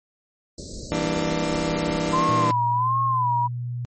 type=band-stop noise; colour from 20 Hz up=pink; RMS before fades=-35 dBFS; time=0.58-2.24 s; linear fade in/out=2 ms; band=610 to 4000 Hz; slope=96 dB/octave
type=chord; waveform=20% pulse; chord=E half-diminished seventh; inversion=none; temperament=just; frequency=164.81 / 197.78 / 237.3 / 296.7 Hz; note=E3 / G3 / Bb3 / D4; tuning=0 / +16 / +31 / +18 cents; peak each=-21 / -27 / -26 / -22 dBFS; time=0.92-2.51 s; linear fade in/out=0 ms
type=tone with vibrato; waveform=sine; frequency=1017 Hz; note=C6; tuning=50 cents flat; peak=-19 dBFS; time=2.12-3.48 s; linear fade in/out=20 ms; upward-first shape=sine; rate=1.4 Hz; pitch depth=110 cents each way
type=tone with pitch glide; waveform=sine; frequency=116.7 to 121.52 Hz; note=A#2 to B2; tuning=+2 to -28 cents; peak=-26 dBFS; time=2.29-3.85 s; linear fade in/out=0 ms; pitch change=+70 cents; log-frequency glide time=2.41-3.19 s
effects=MP3 32 kbps